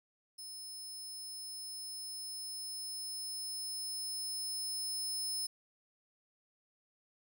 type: tone with level ramp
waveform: 25% pulse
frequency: 5220 Hz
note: E8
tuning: 18 cents flat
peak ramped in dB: -40 to -30 dBFS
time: 0.38-5.47 s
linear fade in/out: 10 ms
effects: none